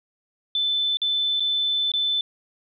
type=tone with dropouts; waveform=sine; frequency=3520 Hz; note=A7; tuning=in tune; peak=-20 dBFS; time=0.55-2.21 s; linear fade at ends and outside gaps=2 ms; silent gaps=0.971-1.017 / 1.398-1.404 / 1.918-1.937 s; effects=none